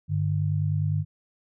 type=tone pair together; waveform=sine; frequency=100.11 / 150 Hz; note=G2 / D3; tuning=+37 / +37 cents; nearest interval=perfect fifth; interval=700 cents; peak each=-25 dBFS; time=0.08-1.05 s; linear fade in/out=50 ms; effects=none